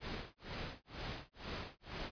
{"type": "noise with tremolo", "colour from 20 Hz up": "pink", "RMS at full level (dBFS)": -42, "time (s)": [0, 2.11], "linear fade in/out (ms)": 50, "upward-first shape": "sine", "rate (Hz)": 2.1, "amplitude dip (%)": 100, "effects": ["resampled to 11025 Hz"]}